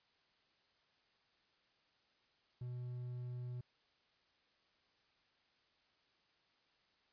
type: tone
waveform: triangle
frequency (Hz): 123.47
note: B2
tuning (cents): 0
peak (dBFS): -40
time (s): 2.61-3.61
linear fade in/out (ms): 5
effects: white hiss -75 dBFS RMS until 7.12 s + resampled to 11025 Hz